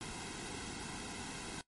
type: noise with comb filter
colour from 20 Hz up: pink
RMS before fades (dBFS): -44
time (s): 0.01-1.61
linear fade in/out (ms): 0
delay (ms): 1.7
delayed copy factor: -0.65
effects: noise-tail reverb RT60 0.1 s tail -19 dB re dry + MP3 48 kbps